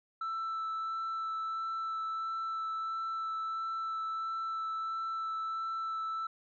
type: tone with vibrato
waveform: sine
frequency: 1324 Hz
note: E6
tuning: 7 cents sharp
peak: -31 dBFS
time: 0.21-6.27 s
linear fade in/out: 5 ms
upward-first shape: sine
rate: 1.5 Hz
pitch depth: 9 cents each way
effects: tanh soft clip ceiling -32 dBFS